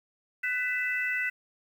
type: tone cluster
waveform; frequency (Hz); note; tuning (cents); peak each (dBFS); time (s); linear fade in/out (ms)
sine; 1496 / 1991 / 2630; F#6 / B6 / E7; +19 / +14 / -5; -32 / -29 / -35; 0.43-1.3; 10
effects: 9-bit